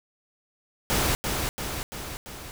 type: noise with echo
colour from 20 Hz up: pink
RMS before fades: -24 dBFS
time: 0.9-1.15 s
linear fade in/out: 0 ms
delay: 340 ms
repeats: 4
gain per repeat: -4 dB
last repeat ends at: 2.51 s
effects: none